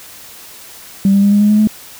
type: tone with pitch steps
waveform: sine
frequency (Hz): 196 / 198.97 / 202 / 205 / 208.1 / 211.3 / 214.5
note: G3 / G3 / G#3 / G#3 / G#3 / G#3 / A3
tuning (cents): 0 / +26 / -48 / -22 / +4 / +30 / -44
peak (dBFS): -6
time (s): 1.05-1.673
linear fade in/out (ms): 2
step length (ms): 89
effects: tanh soft clip ceiling -2 dBFS + white hiss -36 dBFS RMS until 1.99 s